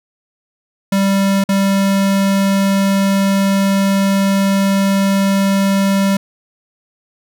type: tone with dropouts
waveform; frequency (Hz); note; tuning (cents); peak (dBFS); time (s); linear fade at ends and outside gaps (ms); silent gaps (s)
square; 196; G3; 0; -12; 0.92-6.17; 5; 1.44-1.489
effects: none